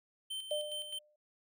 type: tone with tremolo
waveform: square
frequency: 3100 Hz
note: G7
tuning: 20 cents flat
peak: -38 dBFS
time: 0.3-0.99 s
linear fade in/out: 10 ms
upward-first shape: square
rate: 4.8 Hz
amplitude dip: 55%
type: tone with exponential decay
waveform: sine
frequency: 600 Hz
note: D5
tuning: 37 cents sharp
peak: -31 dBFS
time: 0.51-1.16 s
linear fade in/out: 5 ms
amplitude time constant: 140 ms
effects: none